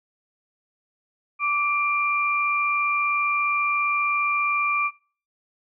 sine tone pair together, 1166.9 / 2376 Hz, D6 / D7, -11 / +20 cents, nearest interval octave, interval 1231 cents, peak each -23 dBFS, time 1.39-4.91 s, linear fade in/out 50 ms, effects noise-tail reverb RT60 0.4 s tail -21 dB re dry

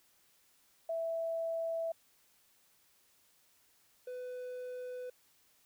sine / triangle tone pair in turn, 659.3 / 499.9 Hz, E5 / B4, 0 / +21 cents, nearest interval perfect fourth, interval 479 cents, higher first, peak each -33 / -38 dBFS, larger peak first, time 0.89-1.92 / 4.07-5.1 s, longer neither, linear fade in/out 5 ms, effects white hiss -69 dBFS RMS until 5.65 s

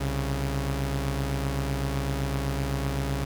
sawtooth tone pair together, 65.1 / 138.05 Hz, C2 / C#3, -8 / -7 cents, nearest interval octave + minor second, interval 1301 cents, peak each -25 dBFS, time 0-3.25 s, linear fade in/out 10 ms, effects 9-bit

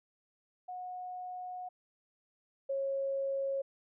sine tone pair in turn, 729 / 546.1 Hz, F#5 / C#5, -26 / -26 cents, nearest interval perfect fourth, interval 500 cents, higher first, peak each -39 / -31 dBFS, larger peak second, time 0.68-1.69 / 2.69-3.62 s, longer first, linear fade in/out 10 ms, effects none

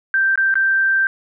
sine tone with dropouts, 1568 Hz, G6, in tune, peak -13 dBFS, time 0.14-1.07 s, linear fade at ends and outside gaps 1 ms, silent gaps 0.357-0.376 / 0.541-0.555 s, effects none

